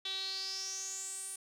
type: tone with band-pass filter sweep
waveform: sawtooth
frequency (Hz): 384.3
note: G4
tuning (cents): -34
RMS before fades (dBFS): -40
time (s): 0.05-1.36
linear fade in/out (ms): 5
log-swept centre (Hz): 3600 to 9500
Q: 8.1
effects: none